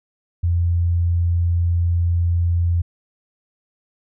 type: tone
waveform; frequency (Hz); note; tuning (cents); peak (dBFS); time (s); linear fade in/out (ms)
sine; 86; F2; -26; -15; 0.43-2.82; 10
effects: none